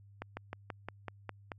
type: slowing click train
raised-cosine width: 0.5 ms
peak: -24 dBFS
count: 8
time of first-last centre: 0.22-1.518 s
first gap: 150 ms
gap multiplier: 1.07
effects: added 100 Hz sine -55 dBFS peak until 1.58 s